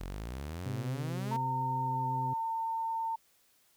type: exponential sweep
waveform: sawtooth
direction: up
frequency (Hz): 41.66 to 231.9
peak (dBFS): -34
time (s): 0-1.37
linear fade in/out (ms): 10
type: harmonic tone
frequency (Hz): 129.4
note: C3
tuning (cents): -19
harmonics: 1 / 2 / 3 / 4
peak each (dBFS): -35 / -44 / -50 / -53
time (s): 0.65-2.34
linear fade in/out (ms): 10
type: tone with pitch glide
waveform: sine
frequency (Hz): 914 to 904.5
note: A#5 to A5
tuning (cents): -34 to +48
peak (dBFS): -31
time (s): 1.31-3.16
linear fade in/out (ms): 10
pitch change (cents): -18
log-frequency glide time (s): 1.84-1.96
effects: white hiss -68 dBFS RMS until 3.76 s